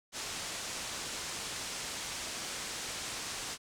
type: low-pass noise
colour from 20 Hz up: white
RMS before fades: -40 dBFS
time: 0.12-3.58 s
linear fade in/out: 50 ms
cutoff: 8200 Hz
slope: 24 dB/octave
effects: none